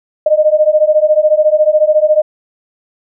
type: beating tone pair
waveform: sine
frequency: 606 / 620 Hz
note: D#5 / D#5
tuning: -46 / -6 cents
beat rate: 14 Hz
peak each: -10 dBFS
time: 0.26-2.22 s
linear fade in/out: 5 ms
effects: none